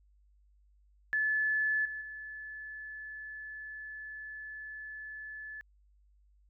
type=tone with level steps; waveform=sine; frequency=1729 Hz; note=A6; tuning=31 cents flat; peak=-27 / -37 / -41 dBFS; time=1.13-5.61 s; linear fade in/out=0 ms; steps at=1.85 / 2.01 s; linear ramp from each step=5 ms; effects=added 50 Hz sine -62 dBFS peak until 6.49 s